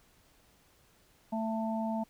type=harmonic tone; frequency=222.2 Hz; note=A3; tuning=17 cents sharp; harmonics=1 / 3 / 4; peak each=-32 / -37 / -38 dBFS; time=1.32-2.04 s; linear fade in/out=10 ms; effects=pink hiss -65 dBFS RMS until 2.09 s